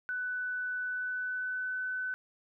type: tone with pitch glide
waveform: sine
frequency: 1494 to 1507.9 Hz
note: F#6 to F#6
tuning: +16 to +32 cents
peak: -32 dBFS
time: 0.09-2.14 s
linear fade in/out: 0 ms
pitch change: +16 cents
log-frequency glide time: 0.82-1.77 s
effects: none